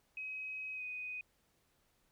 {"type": "tone with pitch glide", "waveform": "sine", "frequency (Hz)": [2538, 2496], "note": ["D#7", "D#7"], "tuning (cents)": [34, 5], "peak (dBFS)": -40, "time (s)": [0.17, 1.21], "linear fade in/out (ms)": 2, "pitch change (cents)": -29, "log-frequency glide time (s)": [0.74, 0.83], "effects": ["pink hiss -75 dBFS RMS until 2.11 s"]}